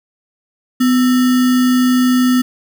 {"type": "tone with sample-and-hold", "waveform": "sine", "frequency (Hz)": 251.4, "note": "B3", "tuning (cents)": 31, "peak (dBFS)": -9, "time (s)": [0.8, 2.42], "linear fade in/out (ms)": 10, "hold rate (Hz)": 1575, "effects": []}